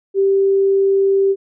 sine tone, 391.2 Hz, G4, 4 cents flat, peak -11 dBFS, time 0.14-1.36 s, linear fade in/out 50 ms, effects none

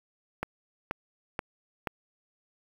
click train, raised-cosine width 0.5 ms, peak -15 dBFS, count 4, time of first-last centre 0.43-1.872 s, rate 2.08 Hz, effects 7-bit

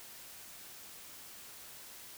silence, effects white hiss -51 dBFS RMS until 2.17 s

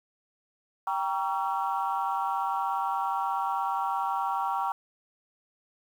sine chord, G diminished seventh, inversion none, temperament just, 784 / 940.8 / 1128.9 / 1354.7 Hz, G5 / Bb5 / Db6 / Fb6, 0 / +16 / +31 / +47 cents, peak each -30 / -30 / -32 / -35 dBFS, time 0.87-4.72 s, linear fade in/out 2 ms, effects tanh soft clip ceiling -18 dBFS + 9-bit

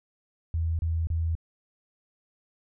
sine tone bursts, 82 Hz, E2, 9 cents flat, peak -24 dBFS, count 3, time 0.54-1.352 s, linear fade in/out 0 ms, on 250 ms, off 31 ms, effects none

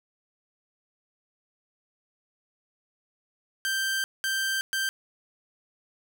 sawtooth tone bursts at uneven times, 1568 Hz, G6, in tune, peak -22 dBFS, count 3, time 3.65-4.04 / 4.24-4.61 / 4.73-4.89 s, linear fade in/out 0 ms, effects none

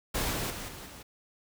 pink noise with level steps, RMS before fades -31 / -33 / -39 / -44 / -47 dBFS, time 0.14-1.03 s, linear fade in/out 10 ms, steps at 0.32 / 0.5 / 0.68 / 0.86 s, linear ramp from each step 5 ms, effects none

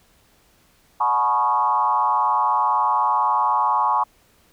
sine tone with frequency modulation, 978 Hz, B5, 17 cents flat, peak -16 dBFS, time 1-4.04 s, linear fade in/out 10 ms, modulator 122 Hz, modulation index 1.5, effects pink hiss -58 dBFS RMS until 4.52 s

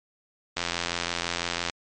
click train, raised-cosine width 0.2 ms, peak -9 dBFS, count 98, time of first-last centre 0.57-1.698 s, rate 86 Hz, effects MP3 48 kbps

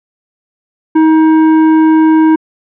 triangle tone with tanh clipping, 316.6 Hz, D#4, 30 cents sharp, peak -6 dBFS, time 0.95-2.36 s, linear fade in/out 10 ms, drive 16 dB, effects low-pass 2000 Hz 12 dB/octave

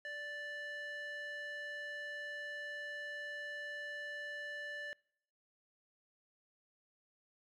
square tone with band-pass filter, 586 Hz, D5, 4 cents flat, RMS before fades -44 dBFS, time 0.05-4.93 s, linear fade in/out 0 ms, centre 1800 Hz, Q 2.5, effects noise-tail reverb RT60 0.7 s tail -26 dB re dry

